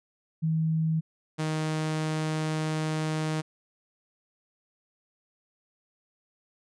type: tone pair in turn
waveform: sine / sawtooth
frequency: 160 / 156.26 Hz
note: D#3 / D#3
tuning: +49 / +8 cents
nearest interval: unison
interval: 41 cents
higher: first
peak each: -23 dBFS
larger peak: neither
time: 0.42-1.01 / 1.38-3.42 s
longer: second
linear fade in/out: 20 ms
effects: resampled to 22050 Hz